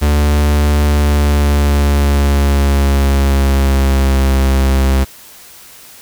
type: tone with pitch glide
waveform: 45% pulse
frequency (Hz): 73.42 to 66.94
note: D2 to C2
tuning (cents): 0 to +40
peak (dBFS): -9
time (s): 0.01-5.05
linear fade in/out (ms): 20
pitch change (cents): -160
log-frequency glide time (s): 0.85-4.3
effects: white hiss -38 dBFS RMS until 6.01 s